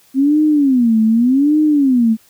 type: tone with vibrato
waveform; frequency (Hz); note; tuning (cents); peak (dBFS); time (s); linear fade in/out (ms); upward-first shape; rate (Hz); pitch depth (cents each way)
sine; 259.5; C4; -14; -9; 0.14-2.17; 50; sine; 0.85; 290
effects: white hiss -51 dBFS RMS until 2.29 s + high-pass 60 Hz 12 dB/octave